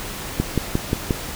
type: click train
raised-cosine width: 3 ms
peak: -5 dBFS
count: 5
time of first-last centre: 0.4-1.108 s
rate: 5.65 Hz
effects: pink hiss -31 dBFS RMS until 1.35 s